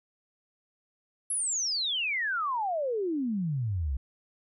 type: exponential sweep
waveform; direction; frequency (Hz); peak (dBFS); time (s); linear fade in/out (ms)
sine; down; 11175 to 61.9; -27; 1.3-3.97; 5
effects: none